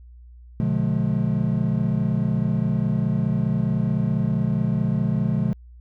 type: chord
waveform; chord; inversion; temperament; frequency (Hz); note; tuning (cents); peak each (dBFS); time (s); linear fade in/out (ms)
triangle; B diminished seventh; none; just; 123.47 / 148.16 / 177.8 / 213.4; B2 / D3 / F3 / Ab3; 0 / +16 / +31 / +47; -23; 0.6-5.53; 0
effects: added 60 Hz sine -42 dBFS peak until 5.8 s